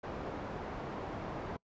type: low-pass noise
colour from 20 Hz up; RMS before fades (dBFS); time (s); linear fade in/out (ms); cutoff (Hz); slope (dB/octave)
white; -41; 0.03-1.57; 10; 750; 12
effects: noise-tail reverb RT60 0.1 s tail -25 dB re dry + resampled to 16000 Hz